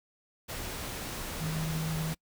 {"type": "tone in noise", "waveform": "sine", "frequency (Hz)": 158.8, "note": "D#3", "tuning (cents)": 36, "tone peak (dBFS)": -31, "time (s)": [1.4, 2.14], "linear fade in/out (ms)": 20, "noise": "pink", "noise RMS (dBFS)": -38, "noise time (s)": [0.48, 2.15], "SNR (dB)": 4, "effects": ["noise-tail reverb RT60 0.1 s tail -26 dB re dry"]}